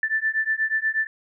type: beating tone pair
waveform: sine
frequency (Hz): 1760 / 1768.3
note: A6 / A6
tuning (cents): 0 / +8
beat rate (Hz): 8.3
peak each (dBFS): -24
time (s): 0.03-1.07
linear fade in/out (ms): 2
effects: none